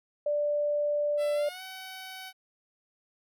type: tone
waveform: sine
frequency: 588 Hz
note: D5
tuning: 2 cents sharp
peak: -25 dBFS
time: 0.26-1.49 s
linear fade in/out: 5 ms
type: tone with pitch glide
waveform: 10% pulse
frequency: 669 to 755.3 Hz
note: E5 to F#5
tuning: +25 to +35 cents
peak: -32 dBFS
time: 1.17-2.33 s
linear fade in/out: 50 ms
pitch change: +210 cents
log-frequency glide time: 1.34-1.62 s
effects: none